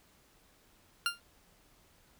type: tone with exponential decay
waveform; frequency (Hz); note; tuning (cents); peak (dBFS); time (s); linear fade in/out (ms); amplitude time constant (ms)
20% pulse; 1396.9; F6; 0; -20; 1.06-1.2; 1; 29
effects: pink hiss -65 dBFS RMS until 2.19 s